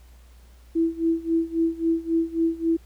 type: tone with tremolo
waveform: sine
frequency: 329.6 Hz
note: E4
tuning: in tune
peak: -17 dBFS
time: 0.75-2.77 s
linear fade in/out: 10 ms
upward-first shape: sine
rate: 3.7 Hz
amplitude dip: 90%
effects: added 60 Hz sine -47 dBFS peak until 2.85 s + pink hiss -59 dBFS RMS until 2.85 s